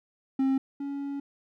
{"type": "tone pair in turn", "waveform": "triangle", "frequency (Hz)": [267.4, 280.6], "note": ["C4", "C#4"], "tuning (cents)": [38, 21], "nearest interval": "minor second", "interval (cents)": 83, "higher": "second", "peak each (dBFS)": [-20, -29], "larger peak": "first", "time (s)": [[0.39, 0.58], [0.8, 1.2]], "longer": "second", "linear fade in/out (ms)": 5, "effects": []}